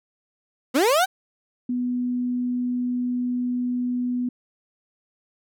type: linear sweep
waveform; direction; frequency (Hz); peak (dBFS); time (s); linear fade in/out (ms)
30% pulse; up; 232.3 to 789; -14; 0.74-1.06; 20
type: tone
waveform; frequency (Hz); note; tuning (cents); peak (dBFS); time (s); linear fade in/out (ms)
sine; 247; B3; 0; -22; 1.69-4.29; 5
effects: none